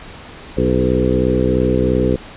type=harmonic tone with a mistuned harmonic; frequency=63 Hz; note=B1; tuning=35 cents sharp; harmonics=1 / 2 / 3 / 4 / 5 / 6 / 7 / 8; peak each=-21 / -21 / -21 / -21 / -21 / -21 / -21 / -21 dBFS; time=0.57-2.16 s; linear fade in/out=5 ms; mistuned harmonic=7; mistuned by=-23 cents; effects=pink hiss -36 dBFS RMS until 2.36 s + resampled to 8000 Hz